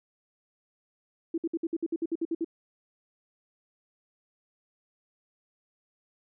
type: tone bursts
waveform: sine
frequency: 330.6 Hz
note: E4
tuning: 5 cents sharp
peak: -26 dBFS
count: 12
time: 1.34-2.446 s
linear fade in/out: 5 ms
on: 39 ms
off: 58 ms
effects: none